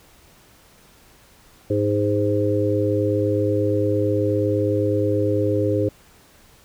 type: harmonic tone with a mistuned harmonic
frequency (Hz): 103.83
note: G#2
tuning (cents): 0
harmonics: 1 / 3 / 4 / 5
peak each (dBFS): -23 / -23 / -23 / -23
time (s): 1.7-5.89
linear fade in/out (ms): 5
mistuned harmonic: 4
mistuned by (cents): -19
effects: pink hiss -52 dBFS RMS until 6.64 s